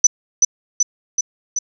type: tone with echo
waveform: sine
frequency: 5990 Hz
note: F#8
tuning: 20 cents sharp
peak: -5 dBFS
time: 0.04-0.07 s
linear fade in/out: 5 ms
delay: 380 ms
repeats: 4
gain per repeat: -3 dB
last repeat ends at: 1.59 s
effects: none